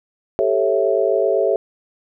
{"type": "chord", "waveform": "sine", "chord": "A dominant seventh", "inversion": "third", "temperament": "equal with one note detuned", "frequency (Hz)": [392, 440, 548.9, 659.3], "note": ["G4", "A4", "C#5", "E5"], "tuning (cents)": [0, 0, -17, 0], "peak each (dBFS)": -20, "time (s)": [0.39, 1.56], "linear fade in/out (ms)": 0, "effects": []}